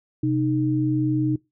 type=tone pair together; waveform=sine; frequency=129.13 / 308.2 Hz; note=C3 / D#4; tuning=-22 / -16 cents; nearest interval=octave + minor third; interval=1506 cents; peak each=-23 / -21 dBFS; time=0.23-1.36 s; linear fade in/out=5 ms; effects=noise-tail reverb RT60 0.2 s tail -22 dB re dry